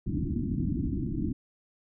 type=low-pass noise; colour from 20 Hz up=white; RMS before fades=-30 dBFS; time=0.06-1.33 s; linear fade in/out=10 ms; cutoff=330 Hz; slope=96 dB/octave; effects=none